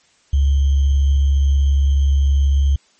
sine tone with sample-and-hold, 69.3 Hz, C#2, in tune, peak -11 dBFS, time 0.33-2.76 s, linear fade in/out 5 ms, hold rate 3150 Hz, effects white hiss -56 dBFS RMS until 2.99 s + MP3 32 kbps

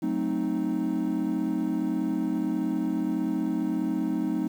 triangle chord, F# diminished seventh, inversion none, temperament equal, 185 / 220 / 261.6 / 311.1 Hz, F#3 / A3 / C4 / Eb4, 0 / 0 / 0 / 0 cents, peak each -30 / -29 / -28 / -26 dBFS, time 0.02-4.48 s, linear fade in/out 10 ms, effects tanh soft clip ceiling -15 dBFS + 9-bit

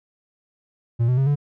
triangle tone with pitch steps, 117.3 / 125.72 / 134.74 / 144.41 Hz, A#2 / B2 / C#3 / D3, +11 / +31 / -49 / -29 cents, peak -14 dBFS, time 0.99-1.358 s, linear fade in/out 20 ms, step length 92 ms, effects none

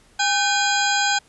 harmonic tone with a mistuned harmonic, 815 Hz, G#5, 33 cents flat, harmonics 1 / 2 / 3 / 4 / 5 / 6 / 8 / 9, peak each -22 / -22 / -29 / -27 / -28 / -28 / -32 / -29 dBFS, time 0.19-1.19 s, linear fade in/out 10 ms, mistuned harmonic 2, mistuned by -100 cents, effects pink hiss -55 dBFS RMS until 1.28 s + resampled to 24000 Hz

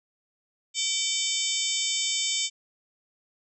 harmonic tone with a mistuned harmonic, 768 Hz, G5, 36 cents flat, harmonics 3 / 4 / 5 / 6 / 7 / 8 / 9 / 10, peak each -36 / -32 / -31 / -36 / -35 / -36 / -32 / -32 dBFS, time 0.74-2.5 s, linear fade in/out 50 ms, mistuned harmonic 5, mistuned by -110 cents, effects none

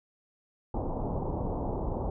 pink low-pass noise, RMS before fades -32 dBFS, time 0.74-2.1 s, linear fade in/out 2 ms, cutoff 950 Hz, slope 48 dB/octave, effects none

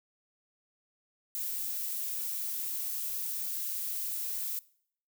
violet noise, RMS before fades -35 dBFS, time 1.35-4.59 s, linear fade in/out 0 ms, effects noise-tail reverb RT60 0.6 s tail -22 dB re dry

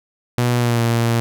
sawtooth tone with pitch glide, 121.5 to 116.69 Hz, B2 to A#2, -28 to +2 cents, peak -11 dBFS, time 0.38-1.2 s, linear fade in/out 0 ms, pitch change -70 cents, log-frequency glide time 0.57-0.81 s, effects none

